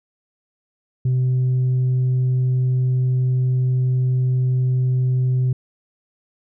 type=tone with tanh clipping; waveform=sine; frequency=127.7 Hz; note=C3; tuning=42 cents flat; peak=-16 dBFS; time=1.05-5.53 s; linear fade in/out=5 ms; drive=1 dB; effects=none